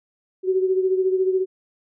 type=beating tone pair; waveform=sine; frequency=374.2 / 388.2 Hz; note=F#4 / G4; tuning=+20 / -17 cents; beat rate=14 Hz; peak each=-18 / -25 dBFS; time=0.43-1.46 s; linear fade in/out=50 ms; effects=none